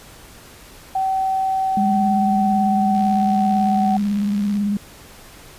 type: tone with pitch glide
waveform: sine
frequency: 765 to 755.3 Hz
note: G5 to F#5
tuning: -42 to +35 cents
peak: -17 dBFS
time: 0.95-3.97 s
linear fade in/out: 5 ms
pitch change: -23 cents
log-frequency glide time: 1.59-3.81 s
type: tone with vibrato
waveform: sine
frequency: 204.1 Hz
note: G#3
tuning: 30 cents flat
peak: -17 dBFS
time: 1.77-4.77 s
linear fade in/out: 2 ms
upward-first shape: triangle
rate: 18 Hz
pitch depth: 48 cents each way
type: click train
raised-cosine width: 0.2 ms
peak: -23 dBFS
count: 111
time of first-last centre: 2.95-4.57 s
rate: 67.9 Hz
effects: pink hiss -43 dBFS RMS until 5.58 s + resampled to 32000 Hz